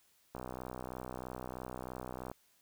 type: click train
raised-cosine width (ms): 1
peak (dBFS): -28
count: 125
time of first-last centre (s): 0.35-2.315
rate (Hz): 63.1
effects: white hiss -70 dBFS RMS until 2.61 s